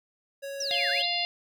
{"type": "tone", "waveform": "square", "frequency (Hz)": 554.4, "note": "C#5", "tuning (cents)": 0, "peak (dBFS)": -35, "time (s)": [0.42, 1.03], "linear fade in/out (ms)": 20}
{"type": "exponential two-way sweep", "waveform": "sine", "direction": "down then up", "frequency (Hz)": [6090, 1500, 4396], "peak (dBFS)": -29, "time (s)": [0.6, 1.06], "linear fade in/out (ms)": 5, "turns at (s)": 0.9}
{"type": "harmonic tone", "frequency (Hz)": 698.5, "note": "F5", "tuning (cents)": 0, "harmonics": [1, 3, 4, 5, 6, 7], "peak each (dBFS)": [-33, -35, -31, -34, -32, -35], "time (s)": [0.71, 1.25], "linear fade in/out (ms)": 0}
{"effects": []}